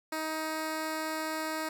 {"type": "tone", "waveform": "10% pulse", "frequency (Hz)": 314.8, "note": "D#4", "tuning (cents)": 20, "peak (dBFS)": -24, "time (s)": [0.12, 1.69], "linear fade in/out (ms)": 5, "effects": []}